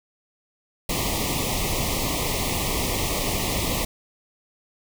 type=band-stop noise; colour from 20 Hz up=pink; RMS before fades=-25 dBFS; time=0.89-3.85 s; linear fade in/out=5 ms; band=1200 to 1900 Hz; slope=96 dB/octave; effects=none